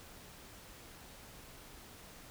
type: silence
effects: pink hiss -54 dBFS RMS until 2.3 s